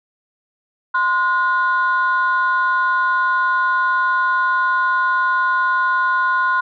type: tone pair together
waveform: sine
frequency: 1038 / 1447.2 Hz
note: C6 / F#6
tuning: -14 / -39 cents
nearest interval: tritone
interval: 575 cents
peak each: -16 dBFS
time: 0.94-6.61 s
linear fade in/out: 10 ms
effects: tanh soft clip ceiling -9 dBFS